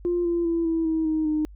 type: tone with pitch steps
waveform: sine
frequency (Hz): 349.7 / 342.1 / 334.7 / 327.4 / 320.3 / 313.4 / 306.5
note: F4 / F4 / E4 / E4 / E4 / D#4 / D#4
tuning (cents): +2 / -36 / +26 / -12 / -50 / +13 / -26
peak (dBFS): -20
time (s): 0.05-1.45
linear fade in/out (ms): 0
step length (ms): 200
effects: tanh soft clip ceiling -16 dBFS + added 50 Hz sine -42 dBFS peak until 1.55 s